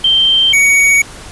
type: tone pair in turn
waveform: sine / square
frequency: 3136 / 2243 Hz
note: G7 / C#7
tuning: 0 / +20 cents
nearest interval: tritone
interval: 580 cents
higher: first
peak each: -7 dBFS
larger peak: neither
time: 0.04-0.53 / 0.53-1.02 s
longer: neither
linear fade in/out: 5 ms
effects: pink hiss -32 dBFS RMS until 1.31 s + resampled to 24000 Hz

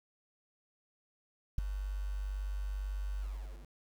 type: tone with ADSR envelope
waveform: sine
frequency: 49 Hz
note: G1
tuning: in tune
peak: -19 dBFS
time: 1.58-3.7 s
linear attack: 5 ms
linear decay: 3 ms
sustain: -15 dB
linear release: 490 ms
effects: tanh soft clip ceiling -21 dBFS + 9-bit

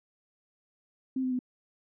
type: tone with pitch steps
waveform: sine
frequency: 261.6 / 256.5 / 251.5 Hz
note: C4 / C4 / B3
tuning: 0 / -34 / +32 cents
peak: -27 dBFS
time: 1.16-1.391 s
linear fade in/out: 5 ms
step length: 77 ms
effects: none

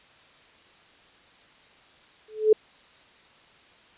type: tone with exponential growth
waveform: sine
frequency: 431.9 Hz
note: A4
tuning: 32 cents flat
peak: -10 dBFS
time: 2.28-2.53 s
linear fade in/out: 5 ms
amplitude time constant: 53 ms
effects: white hiss -55 dBFS RMS until 3.97 s + resampled to 8000 Hz

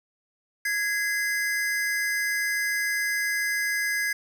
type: tone pair together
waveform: square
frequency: 1661.2 / 2053 Hz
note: G#6 / C7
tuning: 0 / -33 cents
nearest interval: major third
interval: 367 cents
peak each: -27 / -29 dBFS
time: 0.65-4.13 s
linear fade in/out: 5 ms
effects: none

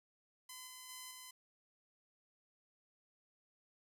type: tone with level steps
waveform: 5% pulse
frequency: 1019 Hz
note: C6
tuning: 46 cents flat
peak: -37 / -39 / -36 / -39 dBFS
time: 0.49-1.31 s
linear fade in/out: 5 ms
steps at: 0.67 / 0.89 / 1.11 s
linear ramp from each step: 2 ms
effects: none

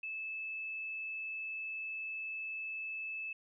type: tone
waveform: sine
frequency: 2616 Hz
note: E7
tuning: 14 cents flat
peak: -38 dBFS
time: 0.03-3.33 s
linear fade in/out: 5 ms
effects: none

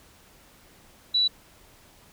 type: tone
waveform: sine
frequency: 3942 Hz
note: B7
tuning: 4 cents flat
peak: -19 dBFS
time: 1.14-1.28 s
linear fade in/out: 10 ms
effects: pink hiss -55 dBFS RMS until 2.12 s

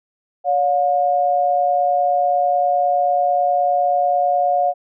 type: tone pair together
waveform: sine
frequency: 567 / 716.4 Hz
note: C#5 / F5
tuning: +39 / +44 cents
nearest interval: major third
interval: 405 cents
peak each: -20 / -15 dBFS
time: 0.44-4.74 s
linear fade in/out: 50 ms
effects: none

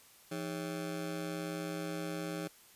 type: ring-modulated tone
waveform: 25% pulse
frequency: 240.3 Hz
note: B3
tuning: 47 cents flat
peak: -30 dBFS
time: 0.31-2.48 s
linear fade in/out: 10 ms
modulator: 70.7 Hz
effects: white hiss -60 dBFS RMS until 2.75 s + resampled to 32000 Hz

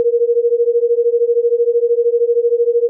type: beating tone pair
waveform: sine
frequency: 466.2 / 479.2 Hz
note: A#4 / A#4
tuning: 0 / +48 cents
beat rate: 13 Hz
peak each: -14 dBFS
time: 0-2.89 s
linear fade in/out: 0 ms
effects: none

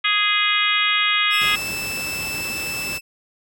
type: harmonic tone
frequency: 415.3 Hz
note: G#4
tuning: in tune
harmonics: 3 / 4 / 5 / 6 / 7 / 8 / 9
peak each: -24 / -26 / -22 / -23 / -26 / -23 / -28 dBFS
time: 0.04-1.56 s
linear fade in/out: 10 ms
type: tone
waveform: sawtooth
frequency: 2637 Hz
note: E7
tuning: in tune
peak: -22 dBFS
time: 1.3-3.01 s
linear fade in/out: 50 ms
type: noise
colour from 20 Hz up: pink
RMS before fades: -32 dBFS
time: 1.4-2.99 s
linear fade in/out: 20 ms
effects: high-pass 80 Hz 12 dB/octave

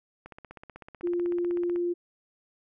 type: click train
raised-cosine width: 0.5 ms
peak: -29 dBFS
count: 25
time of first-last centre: 0.26-1.76 s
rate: 16 Hz
type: tone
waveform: sine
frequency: 349.2 Hz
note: F4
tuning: in tune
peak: -25 dBFS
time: 1.03-1.94 s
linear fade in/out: 20 ms
effects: none

